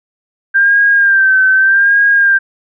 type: tone with vibrato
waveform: sine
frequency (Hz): 1582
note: G6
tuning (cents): +15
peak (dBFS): -6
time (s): 0.54-2.39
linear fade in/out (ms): 20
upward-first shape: sine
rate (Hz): 0.83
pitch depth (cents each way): 56
effects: none